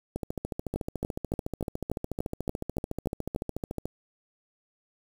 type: two click trains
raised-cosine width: 2 ms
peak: -18 / -16 dBFS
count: 52 / 10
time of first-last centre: 0.16-3.856 / 0.76-3.361 s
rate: 13.8 / 3.46 Hz
effects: 7-bit